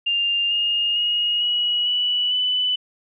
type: tone with pitch steps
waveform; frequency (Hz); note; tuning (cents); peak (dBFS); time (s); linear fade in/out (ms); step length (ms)
sine; 2800 / 2837 / 2875 / 2914 / 2953 / 2992; F7 / F7 / F7 / F#7 / F#7 / F#7; +4 / +27 / +50 / -27 / -4 / +19; -18; 0.06-2.76; 10; 450
effects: none